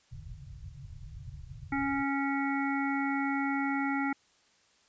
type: low-pass noise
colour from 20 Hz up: white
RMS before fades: -45 dBFS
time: 0.11-2.03 s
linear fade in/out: 5 ms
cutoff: 150 Hz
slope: 96 dB/octave
type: harmonic tone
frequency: 276.8 Hz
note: C#4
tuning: 2 cents flat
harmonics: 1 / 3 / 5 / 7 / 8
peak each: -30 / -35 / -37 / -38 / -39 dBFS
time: 1.72-4.13 s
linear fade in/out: 5 ms
effects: white hiss -66 dBFS RMS until 4.88 s + resampled to 16000 Hz